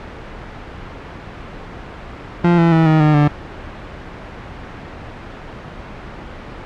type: tone with pitch steps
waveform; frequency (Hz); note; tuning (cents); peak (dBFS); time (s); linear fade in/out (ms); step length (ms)
30% pulse; 173.1 / 167.59 / 162.26 / 157.09 / 152.09 / 147.25; F3 / E3 / E3 / D#3 / D#3 / D3; -15 / +29 / -27 / +17 / -39 / +5; -7; 2.44-3.28; 5; 140
effects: pink hiss -32 dBFS RMS until 6.65 s + low-pass 2000 Hz 12 dB/octave